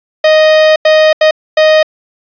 45% pulse tone bursts at uneven times, 622.3 Hz, D#5, in tune, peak -4 dBFS, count 4, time 0.24-0.76 / 0.85-1.13 / 1.21-1.31 / 1.57-1.83 s, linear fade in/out 5 ms, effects resampled to 11025 Hz + 7-bit

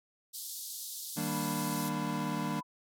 white band-pass noise, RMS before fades -42 dBFS, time 0.33-1.9 s, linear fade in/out 20 ms, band 3600 to 15000 Hz, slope 48 dB/octave
square chord, Eb major seventh, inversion none, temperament equal with one note detuned, 155.56 / 196 / 233.1 / 296.2 Hz, Eb3 / G3 / Bb3 / D4, 0 / 0 / 0 / +15 cents, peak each -39 dBFS, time 1.16-2.61 s, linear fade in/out 20 ms
sine tone with pitch glide, 987.8 to 996.4 Hz, B5 to B5, 0 to +15 cents, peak -39 dBFS, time 1.27-2.63 s, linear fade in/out 20 ms, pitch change +15 cents, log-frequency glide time 1.49-1.69 s
effects none

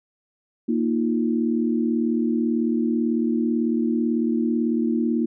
sine chord, Bb suspended fourth, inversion none, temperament equal, 233.1 / 311.1 / 349.2 Hz, Bb3 / Eb4 / F4, 0 / 0 / 0 cents, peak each -21 / -25 / -27 dBFS, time 0.68-5.26 s, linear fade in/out 10 ms, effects none

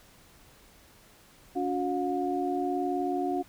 sine tone cluster, 283.5 / 362.5 / 717 Hz, C#4 / F#4 / F5, +39 / -35 / +45 cents, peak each -31 dBFS, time 1.55-3.43 s, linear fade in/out 20 ms, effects pink hiss -57 dBFS RMS until 3.48 s

